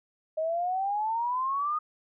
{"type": "exponential sweep", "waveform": "sine", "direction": "up", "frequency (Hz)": [622.3, 1244.5], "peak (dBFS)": -26, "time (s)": [0.37, 1.79], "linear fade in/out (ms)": 10, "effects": []}